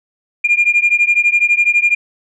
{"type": "beating tone pair", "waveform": "sine", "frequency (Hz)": [2404, 2416], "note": ["D7", "D7"], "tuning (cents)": [40, 48], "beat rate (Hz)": 12, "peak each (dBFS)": -12, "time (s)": [0.44, 1.95], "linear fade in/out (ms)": 10, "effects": ["tanh soft clip ceiling -4 dBFS"]}